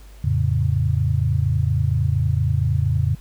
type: chord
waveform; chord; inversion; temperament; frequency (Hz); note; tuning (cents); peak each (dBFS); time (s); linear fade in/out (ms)
sine; F augmented; none; equal with one note detuned; 85.71 / 110 / 138.59; F2 / A2 / C#3; -32 / 0 / 0; -21; 0.24-3.15; 5
effects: added 50 Hz sine -40 dBFS peak until 3.2 s + pink hiss -52 dBFS RMS until 3.2 s